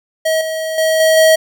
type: tone with level steps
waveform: square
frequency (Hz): 638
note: D#5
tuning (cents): +43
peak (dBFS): -13 / -19 / -12 / -9 / -7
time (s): 0.25-1.36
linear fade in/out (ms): 10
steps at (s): 0.41 / 0.78 / 1 / 1.17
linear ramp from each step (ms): 2
effects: none